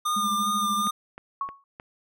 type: tone with vibrato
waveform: square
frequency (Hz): 1209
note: D6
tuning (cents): +50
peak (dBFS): -24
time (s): 0.05-0.91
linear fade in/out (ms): 10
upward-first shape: sine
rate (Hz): 2.6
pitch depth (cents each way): 22
type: tone with tremolo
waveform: sine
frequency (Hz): 207.5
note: G#3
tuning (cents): -1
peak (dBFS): -28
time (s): 0.16-0.88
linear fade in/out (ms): 5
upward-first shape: sine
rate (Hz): 13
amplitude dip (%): 85
type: click train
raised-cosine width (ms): 0.5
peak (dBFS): -25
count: 4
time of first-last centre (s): 0.87-1.799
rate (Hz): 3.23
type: tone with exponential decay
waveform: sine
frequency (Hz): 1107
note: C#6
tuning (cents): -3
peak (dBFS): -23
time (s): 1.41-1.64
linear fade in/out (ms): 2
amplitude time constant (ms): 48
effects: none